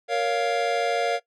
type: chord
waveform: square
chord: Bb minor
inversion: none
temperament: just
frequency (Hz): 466.2 / 559.4 / 699.2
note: Bb4 / Db5 / F5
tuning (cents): 0 / +16 / +2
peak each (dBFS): -27 / -28 / -26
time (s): 0.08-1.2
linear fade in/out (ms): 50
effects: noise-tail reverb RT60 0.1 s tail -18 dB re dry + low-pass 5000 Hz 12 dB/octave